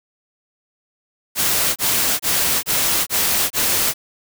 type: noise bursts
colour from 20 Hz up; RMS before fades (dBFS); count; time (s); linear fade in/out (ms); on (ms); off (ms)
white; -18; 6; 1.35-3.94; 50; 410; 26
effects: none